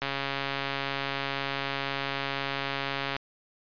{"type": "click train", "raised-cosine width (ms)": 0.3, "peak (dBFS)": -14, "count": 435, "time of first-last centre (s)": [0.02, 3.165], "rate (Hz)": 138, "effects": ["resampled to 11025 Hz"]}